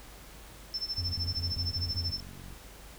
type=tone with tremolo; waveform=sine; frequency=5320 Hz; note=E8; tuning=15 cents sharp; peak=-29 dBFS; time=0.74-2.2 s; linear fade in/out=0 ms; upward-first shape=sine; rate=13 Hz; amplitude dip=90%
type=tone bursts; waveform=triangle; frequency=86.3 Hz; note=F2; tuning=20 cents flat; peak=-30 dBFS; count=6; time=0.98-2.105 s; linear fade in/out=0 ms; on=150 ms; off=45 ms
type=click train; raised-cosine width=5 ms; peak=-36 dBFS; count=69; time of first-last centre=1.07-2.526 s; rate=46.7 Hz
effects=added 50 Hz sine -51 dBFS peak until 2.98 s + pink hiss -51 dBFS RMS until 2.98 s

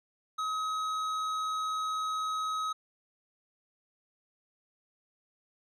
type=tone with tanh clipping; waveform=triangle; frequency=1272 Hz; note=D#6; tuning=38 cents sharp; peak=-32 dBFS; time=0.38-2.73 s; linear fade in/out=10 ms; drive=15 dB; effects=none

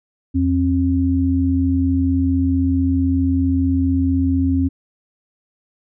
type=tone pair together; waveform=sine; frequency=84.2 / 268.1 Hz; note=E2 / C4; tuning=+37 / +42 cents; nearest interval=octave + minor sixth; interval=2005 cents; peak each=-18 / -16 dBFS; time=0.34-4.69 s; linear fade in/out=20 ms; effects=none

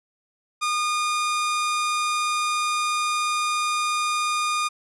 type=tone; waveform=sawtooth; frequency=1219 Hz; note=D#6; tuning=36 cents flat; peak=-18 dBFS; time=0.61-4.69 s; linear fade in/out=20 ms; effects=resampled to 24000 Hz

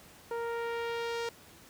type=tone with low-pass filter sweep; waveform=sawtooth; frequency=466.2 Hz; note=A#4; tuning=in tune; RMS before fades=-35 dBFS; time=0.31-1.29 s; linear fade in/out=2 ms; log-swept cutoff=1200 to 6200 Hz; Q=0.97; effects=pink hiss -55 dBFS RMS until 1.69 s + high-pass 60 Hz 12 dB/octave

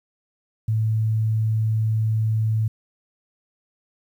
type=tone; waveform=sine; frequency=110 Hz; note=A2; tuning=in tune; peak=-18 dBFS; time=0.68-2.68 s; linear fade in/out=5 ms; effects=9-bit

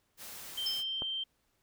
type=noise; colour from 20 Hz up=white; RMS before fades=-46 dBFS; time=0.17-0.84 s; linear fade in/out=50 ms
type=tone; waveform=sine; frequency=3136 Hz; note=G7; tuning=in tune; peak=-33 dBFS; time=0.57-1.24 s; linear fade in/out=10 ms
type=tone with exponential decay; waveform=sine; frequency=5230 Hz; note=E8; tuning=15 cents flat; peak=-30 dBFS; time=0.66-1.01 s; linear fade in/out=5 ms; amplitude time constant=74 ms
type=click; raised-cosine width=1 ms; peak=-26 dBFS; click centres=1.021 s
effects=pink hiss -75 dBFS RMS until 1.62 s

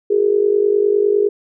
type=tone with amplitude modulation; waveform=sine; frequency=410 Hz; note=G#4; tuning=22 cents flat; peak=-8 dBFS; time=0.1-1.29 s; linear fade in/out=10 ms; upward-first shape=sine; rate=49.9 Hz; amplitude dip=80%; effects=none

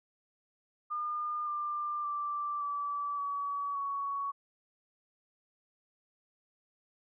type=tone with pitch steps; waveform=sine; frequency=1210 / 1191.3 / 1172.8 / 1154.7 / 1136.8 / 1119.2 Hz; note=D#6 / D6 / D6 / D6 / C#6 / C#6; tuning=-49 / +24 / -3 / -30 / +43 / +16 cents; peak=-32 dBFS; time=0.9-4.32 s; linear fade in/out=20 ms; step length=570 ms; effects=none

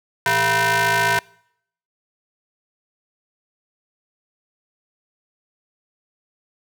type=ring-modulated tone; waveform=sawtooth; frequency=283.8 Hz; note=C#4; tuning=41 cents sharp; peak=-9 dBFS; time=0.26-1.19 s; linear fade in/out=2 ms; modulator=1250 Hz; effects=noise-tail reverb RT60 0.7 s tail -25 dB re dry

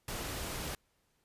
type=noise; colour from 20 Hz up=pink; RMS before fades=-39 dBFS; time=0.08-0.75 s; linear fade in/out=2 ms; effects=pink hiss -75 dBFS RMS until 1.24 s + resampled to 32000 Hz

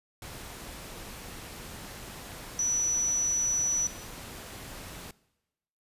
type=tone in noise; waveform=sine; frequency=5920 Hz; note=F#8; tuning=in tune; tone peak=-25 dBFS; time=2.59-3.87 s; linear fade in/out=2 ms; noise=pink; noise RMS=-43 dBFS; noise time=0.22-5.11 s; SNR=+15 dB; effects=noise-tail reverb RT60 1.0 s tail -21 dB re dry + resampled to 32000 Hz

